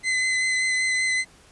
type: tone with vibrato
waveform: 40% pulse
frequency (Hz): 2037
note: C7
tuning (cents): -47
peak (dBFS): -20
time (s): 0.03-1.25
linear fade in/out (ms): 50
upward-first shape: sine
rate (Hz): 5.2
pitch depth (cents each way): 14
effects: pink hiss -53 dBFS RMS until 1.51 s + resampled to 24000 Hz